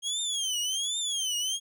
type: tone with vibrato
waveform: 25% pulse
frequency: 3228 Hz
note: G#7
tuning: 50 cents flat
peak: -24 dBFS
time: 0.02-1.6 s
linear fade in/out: 50 ms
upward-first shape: triangle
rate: 1.3 Hz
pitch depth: 210 cents each way
effects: none